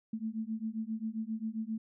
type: beating tone pair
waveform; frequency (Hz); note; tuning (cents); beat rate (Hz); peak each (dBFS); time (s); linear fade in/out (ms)
sine; 217.4 / 224.9; A3 / A3; -21 / +38; 7.5; -37 / -37; 0.13-1.78; 5
effects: none